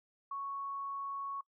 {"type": "tone", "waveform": "sine", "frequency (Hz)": 1108.7, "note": "C#6", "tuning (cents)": 0, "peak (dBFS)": -37, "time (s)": [0.31, 1.41], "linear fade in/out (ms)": 5, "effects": ["noise-tail reverb RT60 0.1 s tail -23 dB re dry"]}